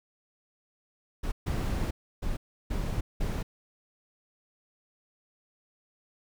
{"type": "noise bursts at uneven times", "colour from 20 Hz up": "brown", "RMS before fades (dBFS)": -30, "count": 5, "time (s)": [[1.23, 1.32], [1.46, 1.91], [2.22, 2.37], [2.7, 3.01], [3.2, 3.43]], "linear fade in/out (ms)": 10, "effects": []}